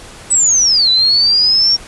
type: linear two-way sweep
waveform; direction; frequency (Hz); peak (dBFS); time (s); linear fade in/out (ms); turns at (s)
sine; down then up; 8050 to 3951 to 5570; -8; 0.3-1.77; 20; 0.9
effects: pink hiss -35 dBFS RMS until 1.87 s + resampled to 24000 Hz